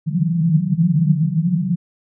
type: band-pass noise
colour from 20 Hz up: pink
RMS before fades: -17 dBFS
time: 0.06-1.76 s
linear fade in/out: 10 ms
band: 150 to 180 Hz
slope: 96 dB/octave
effects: none